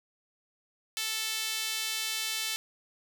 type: tone with high-pass filter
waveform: sawtooth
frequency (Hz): 440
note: A4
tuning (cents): 0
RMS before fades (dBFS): -33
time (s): 0.97-2.56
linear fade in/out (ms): 0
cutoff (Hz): 3100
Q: 1.2
effects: none